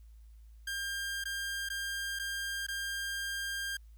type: tone with dropouts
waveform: sawtooth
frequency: 1600 Hz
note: G6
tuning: 35 cents sharp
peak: -31 dBFS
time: 0.67-3.77 s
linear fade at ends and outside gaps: 5 ms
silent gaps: 1.24-1.254 / 1.689-1.7 / 2.19-2.195 / 2.667-2.684 s
effects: added 55 Hz sine -51 dBFS peak until 3.97 s + white hiss -75 dBFS RMS until 3.97 s